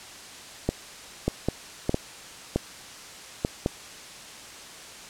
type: clicks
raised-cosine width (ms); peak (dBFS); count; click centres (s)
2; -9; 8; 0.69 / 1.28 / 1.486 / 1.894 / 1.944 / 2.56 / 3.449 / 3.661
effects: white hiss -43 dBFS RMS until 5.09 s + low-pass 8000 Hz 12 dB/octave